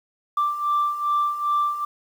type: beating tone pair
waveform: sine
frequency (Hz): 1174.7 / 1177.2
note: D6 / D6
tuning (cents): 0 / +4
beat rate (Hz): 2.5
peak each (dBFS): -25 / -20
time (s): 0.37-1.85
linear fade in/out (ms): 5
effects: tanh soft clip ceiling -15 dBFS + 8-bit